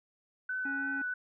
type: tone with vibrato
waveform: sine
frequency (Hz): 1500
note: F#6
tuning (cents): +23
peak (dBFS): -32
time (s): 0.49-1.14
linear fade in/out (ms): 5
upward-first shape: sine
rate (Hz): 3.1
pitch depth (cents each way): 17
type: harmonic tone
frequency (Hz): 276.2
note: C#4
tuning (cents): -6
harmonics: 1 / 3 / 5 / 7 / 9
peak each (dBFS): -38 / -48 / -52 / -55 / -57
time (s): 0.65-1.02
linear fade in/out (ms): 5
effects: none